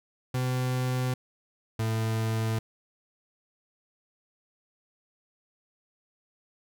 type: tone pair in turn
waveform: 40% pulse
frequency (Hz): 127.2 / 111.41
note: C3 / A2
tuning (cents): -48 / +22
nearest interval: major second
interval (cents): 230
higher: first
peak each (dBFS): -25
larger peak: neither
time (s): 0.34-1.14 / 1.79-2.59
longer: neither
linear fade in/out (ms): 5
effects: none